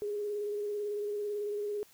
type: tone with vibrato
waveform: sine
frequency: 414.2 Hz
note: G#4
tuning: 5 cents flat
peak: -32 dBFS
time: 0.02-1.83 s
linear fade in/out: 0 ms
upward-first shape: square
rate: 18 Hz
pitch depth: 20 cents each way
effects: white hiss -61 dBFS RMS until 1.93 s